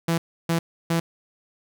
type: tone bursts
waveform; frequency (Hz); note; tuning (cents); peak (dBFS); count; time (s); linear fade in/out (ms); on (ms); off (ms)
sawtooth; 166.6; E3; +19; -16; 3; 0.08-1; 5; 100; 310
effects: none